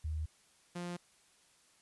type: tone pair in turn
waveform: sine / sawtooth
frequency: 77.78 / 175.42 Hz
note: D#2 / F3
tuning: 0 / +8 cents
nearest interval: octave + major second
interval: 1408 cents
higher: second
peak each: -34 / -35 dBFS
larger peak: first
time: 0.04-0.26 / 0.75-0.97 s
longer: neither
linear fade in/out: 10 ms
effects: white hiss -67 dBFS RMS until 1.81 s + resampled to 24000 Hz